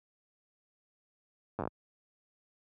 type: slowing click train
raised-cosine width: 1 ms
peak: -20 dBFS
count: 7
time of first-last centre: 1.59-1.675 s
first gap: 9 ms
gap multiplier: 1.18
effects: high-pass 80 Hz 12 dB/octave

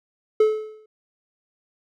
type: tone with exponential decay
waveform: triangle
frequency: 432 Hz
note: A4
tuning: 32 cents flat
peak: -9 dBFS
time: 0.4-0.86 s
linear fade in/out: 5 ms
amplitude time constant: 98 ms
effects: none

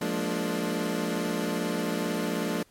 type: chord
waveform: 25% pulse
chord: Bb dominant seventh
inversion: second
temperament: equal with one note detuned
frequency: 174.61 / 210.7 / 233.1 / 293.7 Hz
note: F3 / Ab3 / Bb3 / D4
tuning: 0 / +25 / 0 / 0 cents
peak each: -29 dBFS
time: 0.01-2.63 s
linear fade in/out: 5 ms
effects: pink hiss -62 dBFS RMS until 2.7 s + MP3 64 kbps

